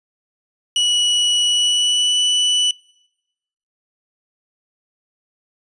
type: tone with pitch glide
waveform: 40% pulse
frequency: 2934 to 2970 Hz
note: F#7 to F#7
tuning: -15 to +6 cents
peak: -13 dBFS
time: 0.76-2.71 s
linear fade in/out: 2 ms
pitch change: +21 cents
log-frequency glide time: 1.45-2.18 s
effects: noise-tail reverb RT60 1.0 s tail -26 dB re dry + resampled to 22050 Hz